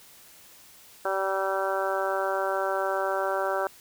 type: harmonic tone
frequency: 192.9 Hz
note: G3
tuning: 28 cents flat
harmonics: 2 / 3 / 4 / 5 / 6 / 7 / 8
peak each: -32 / -29 / -32 / -34 / -37 / -33 / -35 dBFS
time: 1.05-3.67 s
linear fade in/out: 2 ms
effects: white hiss -52 dBFS RMS until 3.8 s